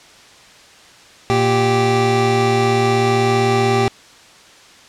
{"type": "tone pair together", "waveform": "25% pulse", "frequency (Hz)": [117, 391.5], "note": ["A#2", "G4"], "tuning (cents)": [7, -2], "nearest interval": "octave + major sixth", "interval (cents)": 2091, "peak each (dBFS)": [-14, -11], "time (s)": [1.3, 3.88], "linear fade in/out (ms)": 0, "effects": ["white hiss -44 dBFS RMS until 4.88 s", "low-pass 6000 Hz 12 dB/octave"]}